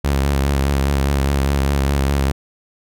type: tone with vibrato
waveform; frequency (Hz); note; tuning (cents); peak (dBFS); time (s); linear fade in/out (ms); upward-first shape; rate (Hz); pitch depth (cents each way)
sawtooth; 69.3; C#2; 0; -11; 0.04-2.32; 10; sine; 4.9; 43
effects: none